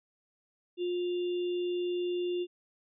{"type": "tone with sample-and-hold", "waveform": "sine", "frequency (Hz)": 354.7, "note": "F4", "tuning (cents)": 27, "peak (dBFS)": -29, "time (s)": [0.77, 2.47], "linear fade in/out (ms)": 50, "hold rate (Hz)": 3150, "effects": ["resampled to 11025 Hz"]}